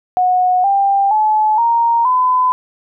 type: tone with pitch steps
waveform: sine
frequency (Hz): 731 / 792.6 / 859.3 / 931.7 / 1010.2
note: F#5 / G5 / A5 / A#5 / B5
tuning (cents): -21 / +19 / -41 / -1 / +39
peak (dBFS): -10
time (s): 0.17-2.52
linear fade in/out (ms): 0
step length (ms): 470
effects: none